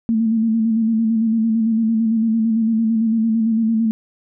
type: tone with vibrato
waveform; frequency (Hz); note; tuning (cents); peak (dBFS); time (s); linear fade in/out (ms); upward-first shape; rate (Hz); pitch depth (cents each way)
sine; 224.1; A3; +32; -14; 0.09-3.91; 0; square; 8.9; 36
effects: none